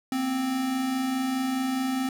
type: tone pair together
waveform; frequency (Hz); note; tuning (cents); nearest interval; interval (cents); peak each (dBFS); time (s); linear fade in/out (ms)
square; 236.8 / 261.6; A#3 / C4; +27 / 0; major second; 173; -37 / -26; 0.12-2.09; 2
effects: none